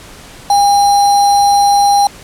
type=tone with sample-and-hold; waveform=sine; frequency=808 Hz; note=G#5; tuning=48 cents flat; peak=-6 dBFS; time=0.5-2.07 s; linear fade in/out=2 ms; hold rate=4900 Hz; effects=pink hiss -35 dBFS RMS until 2.23 s + low-pass 11000 Hz 12 dB/octave